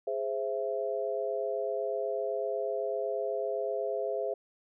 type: chord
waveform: sine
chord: Ab augmented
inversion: none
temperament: equal with one note detuned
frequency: 415.3 / 523.3 / 665 Hz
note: Ab4 / C5 / E5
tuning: 0 / 0 / +15 cents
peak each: -34 dBFS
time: 0.07-4.34 s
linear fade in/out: 5 ms
effects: none